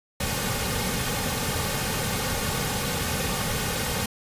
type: noise with comb filter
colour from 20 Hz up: pink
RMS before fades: -27 dBFS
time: 0.2-4.06 s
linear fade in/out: 5 ms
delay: 3 ms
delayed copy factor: -0.6
effects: resampled to 32000 Hz